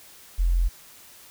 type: tone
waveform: sine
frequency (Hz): 43.21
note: F1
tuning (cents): -18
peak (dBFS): -18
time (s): 0.38-0.69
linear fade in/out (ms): 20
effects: white hiss -49 dBFS RMS until 1.3 s